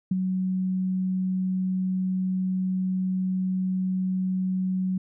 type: tone with ADSR envelope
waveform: sine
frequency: 186.3 Hz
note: F#3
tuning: 12 cents sharp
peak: -18 dBFS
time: 0.11-4.98 s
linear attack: 6 ms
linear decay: 20 ms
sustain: -5 dB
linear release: 6 ms
effects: none